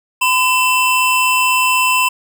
square tone pair together, 1012.3 / 2676 Hz, B5 / E7, +42 / +25 cents, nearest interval octave + perfect fourth, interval 1683 cents, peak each -15 dBFS, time 0.21-2.09 s, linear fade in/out 10 ms, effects none

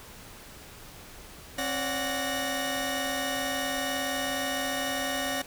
sawtooth tone cluster, 267.2 / 574 / 734 / 1468 / 1846 Hz, C4 / D5 / F#5 / F#6 / A#6, +36 / -40 / -14 / -14 / -17 cents, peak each -31 dBFS, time 1.58-5.42 s, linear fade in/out 5 ms, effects pink hiss -47 dBFS RMS until 5.46 s

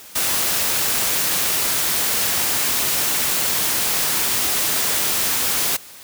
white noise, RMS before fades -20 dBFS, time 0.15-5.77 s, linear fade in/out 10 ms, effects white hiss -41 dBFS RMS until 6.03 s + high-pass 60 Hz 12 dB/octave

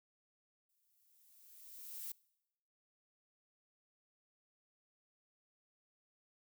violet noise with exponential growth, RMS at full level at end -43 dBFS, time 0.69-2.12 s, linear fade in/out 5 ms, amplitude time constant 310 ms, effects noise-tail reverb RT60 0.9 s tail -24 dB re dry

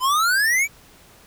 square exponential sweep, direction up, 998 to 2349 Hz, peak -17 dBFS, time 0-0.68 s, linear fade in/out 50 ms, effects pink hiss -50 dBFS RMS until 1.26 s

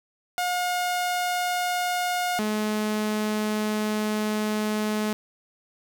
sawtooth tone pair in turn, 717 / 213.2 Hz, F5 / G#3, +45 / +46 cents, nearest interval octave + major sixth, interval 2099 cents, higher first, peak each -20 dBFS, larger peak neither, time 0.38-2.39 / 2.39-5.13 s, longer second, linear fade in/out 0 ms, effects none

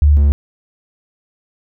sine / triangle tone pair in turn, 73.42 / 71.74 Hz, D2 / D2, 0 / -40 cents, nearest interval unison, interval 40 cents, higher first, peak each -6 dBFS, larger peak neither, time 0.02-0.17 / 0.17-0.32 s, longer neither, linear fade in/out 0 ms, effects none

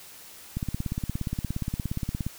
click train, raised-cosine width 5 ms, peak -16 dBFS, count 30, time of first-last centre 0.57-2.266 s, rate 17.1 Hz, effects white hiss -47 dBFS RMS until 2.38 s

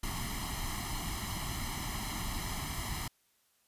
pink noise with comb filter, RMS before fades -37 dBFS, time 0.03-3.08 s, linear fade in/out 5 ms, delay 0.98 ms, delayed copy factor +0.85, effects white hiss -72 dBFS RMS until 3.67 s + resampled to 32000 Hz

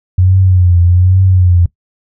sine tone with vibrato, 90.7 Hz, F#2, 34 cents flat, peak -5 dBFS, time 0.18-1.66 s, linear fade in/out 5 ms, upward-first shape triangle, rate 1.2 Hz, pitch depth 84 cents each way, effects noise-tail reverb RT60 0.1 s tail -19 dB re dry

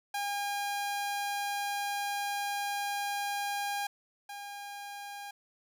sawtooth tone pair in turn, 810 / 810 Hz, G#5 / G#5, -43 / -43 cents, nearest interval unison, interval 0 cents, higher neither, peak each -28 / -37 dBFS, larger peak first, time 0.14-3.87 / 4.29-5.31 s, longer first, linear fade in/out 5 ms, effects none

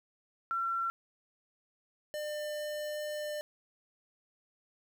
sine / square tone pair in turn, 1357 / 599.8 Hz, E6 / D5, +50 / +36 cents, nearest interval octave + major second, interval 1414 cents, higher first, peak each -30 / -36 dBFS, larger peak first, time 0.51-0.9 / 2.14-3.41 s, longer second, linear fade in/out 0 ms, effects 11-bit

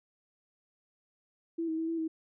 sine tone with pitch steps, 331.8 / 319.7 / 324.8 / 330.5 / 320.7 Hz, E4 / D#4 / E4 / E4 / E4, +11 / +47 / -26 / +5 / -48 cents, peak -30 dBFS, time 1.58-2.08 s, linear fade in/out 10 ms, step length 100 ms, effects none

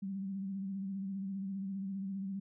sine tone with vibrato, 194.3 Hz, G3, 15 cents flat, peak -36 dBFS, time 0.02-2.4 s, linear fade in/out 10 ms, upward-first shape sine, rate 15 Hz, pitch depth 44 cents each way, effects none

